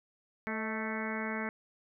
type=harmonic tone with a mistuned harmonic; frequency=220 Hz; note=A3; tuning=in tune; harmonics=1 / 2 / 3 / 4 / 5 / 6 / 7 / 8 / 9 / 10; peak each=-37 / -42 / -44 / -44 / -46 / -45 / -43 / -44 / -43 / -43 dBFS; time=0.47-1.49 s; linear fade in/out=0 ms; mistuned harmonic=3; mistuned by=-47 cents; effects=none